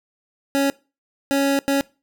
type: tone bursts at uneven times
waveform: 25% pulse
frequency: 277.2 Hz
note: C#4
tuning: in tune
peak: -13 dBFS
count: 3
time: 0.55-0.7 / 1.31-1.59 / 1.68-1.81 s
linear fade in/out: 0 ms
effects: noise-tail reverb RT60 0.3 s tail -22 dB re dry